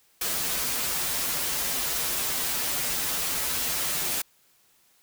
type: noise with comb filter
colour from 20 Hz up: white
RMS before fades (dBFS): -28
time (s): 0.21-4.22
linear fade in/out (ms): 5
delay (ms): 9.6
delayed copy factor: -0.8
effects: white hiss -63 dBFS RMS until 5.02 s